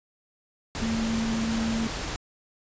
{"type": "tone in noise", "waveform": "sine", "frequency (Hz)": 225, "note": "A3", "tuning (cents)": 39, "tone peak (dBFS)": -25, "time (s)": [0.82, 1.87], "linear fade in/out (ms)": 0, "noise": "pink", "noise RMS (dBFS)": -32, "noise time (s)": [0.75, 2.16], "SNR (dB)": 4, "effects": ["resampled to 16000 Hz"]}